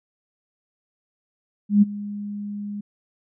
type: tone with ADSR envelope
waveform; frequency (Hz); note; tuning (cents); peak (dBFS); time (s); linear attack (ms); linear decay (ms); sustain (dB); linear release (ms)
sine; 205.2; G#3; -21; -9; 1.69-2.81; 130; 22; -19; 8
effects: none